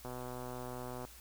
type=click train; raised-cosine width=1 ms; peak=-30 dBFS; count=126; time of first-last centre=0.05-1.05 s; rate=125 Hz; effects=added 60 Hz sine -57 dBFS peak until 1.2 s + white hiss -56 dBFS RMS until 1.2 s